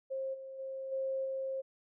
sine tone with level steps, 533 Hz, C5, 32 cents sharp, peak -34 / -43 / -38 / -32 / -34 dBFS, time 0.1-1.62 s, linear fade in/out 20 ms, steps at 0.33 / 0.58 / 0.91 / 1.24 s, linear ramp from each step 20 ms, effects none

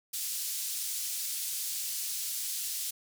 white band-pass noise, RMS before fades -35 dBFS, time 0.13-2.91 s, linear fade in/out 10 ms, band 4300 to 14000 Hz, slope 12 dB/octave, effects none

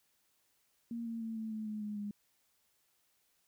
sine tone with pitch steps, 233.1 / 229 / 224.9 / 220.9 / 217 / 213.1 / 209.4 / 205.6 Hz, A#3 / A#3 / A3 / A3 / A3 / G#3 / G#3 / G#3, 0 / -31 / +38 / +7 / -24 / +45 / +15 / -17 cents, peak -37 dBFS, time 0.91-2.11 s, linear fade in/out 2 ms, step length 150 ms, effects white hiss -75 dBFS RMS until 3.47 s

